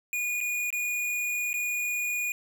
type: tone with dropouts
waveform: square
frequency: 2448 Hz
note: D#7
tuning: 29 cents flat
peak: -28 dBFS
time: 0.13-2.32 s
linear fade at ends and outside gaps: 1 ms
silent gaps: 0.405-0.411 / 0.704-0.727 / 1.531-1.54 s
effects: 11-bit